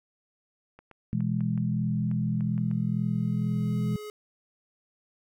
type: clicks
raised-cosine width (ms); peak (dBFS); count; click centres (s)
0.5; -34; 10; 0.79 / 0.913 / 1.13 / 1.206 / 1.407 / 1.577 / 2.114 / 2.408 / 2.579 / 2.713
type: chord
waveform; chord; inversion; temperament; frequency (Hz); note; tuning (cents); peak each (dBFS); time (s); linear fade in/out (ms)
sine; E major; second; equal with one note detuned; 123.47 / 165.86 / 207.7; B2 / E3 / G#3; 0 / +11 / 0; -29; 1.13-3.96; 0
type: tone with exponential growth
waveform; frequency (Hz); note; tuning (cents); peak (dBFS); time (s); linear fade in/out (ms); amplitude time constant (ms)
square; 421.7; G#4; +26; -37; 2.07-4.1; 1; 440
effects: none